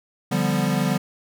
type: chord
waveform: square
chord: G dominant seventh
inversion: second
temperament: equal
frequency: 146.83 / 174.61 / 196 / 246.9 Hz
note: D3 / F3 / G3 / B3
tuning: 0 / 0 / 0 / 0 cents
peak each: -26 / -26 / -25 / -27 dBFS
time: 0.31-0.98 s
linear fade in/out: 10 ms
effects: none